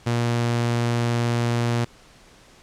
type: tone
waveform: sawtooth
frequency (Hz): 118.6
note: A#2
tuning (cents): +30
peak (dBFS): -16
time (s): 0.06-1.85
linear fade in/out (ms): 10
effects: pink hiss -51 dBFS RMS until 2.62 s + low-pass 8000 Hz 12 dB/octave